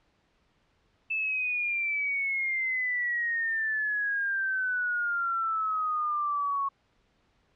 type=exponential sweep; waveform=sine; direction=down; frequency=2637 to 1100 Hz; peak=-26 dBFS; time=1.1-6.69 s; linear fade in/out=10 ms; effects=pink hiss -69 dBFS RMS until 7.55 s + low-pass 4000 Hz 12 dB/octave